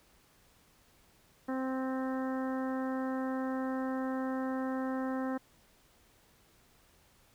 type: harmonic tone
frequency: 261.6 Hz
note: C4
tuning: in tune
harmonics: 1 / 2 / 3 / 4 / 5 / 6 / 7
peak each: -33 / -39 / -43 / -45 / -47 / -49 / -50 dBFS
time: 1.48-5.38 s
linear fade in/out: 10 ms
effects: pink hiss -65 dBFS RMS until 7.34 s